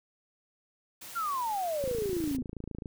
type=noise; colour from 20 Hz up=white; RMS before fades=-45 dBFS; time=1.01-2.37 s; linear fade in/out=10 ms
type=exponential sweep; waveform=sine; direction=down; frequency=1421 to 241.4 Hz; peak=-29 dBFS; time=1.15-2.43 s; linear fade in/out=20 ms
type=click train; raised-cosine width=3 ms; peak=-26 dBFS; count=29; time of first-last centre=1.84-2.858 s; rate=27.5 Hz
effects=none